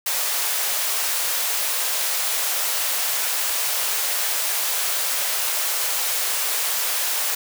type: high-pass noise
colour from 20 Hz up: white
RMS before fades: -23 dBFS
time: 0.06-7.35 s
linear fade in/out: 5 ms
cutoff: 490 Hz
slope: 24 dB/octave
effects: none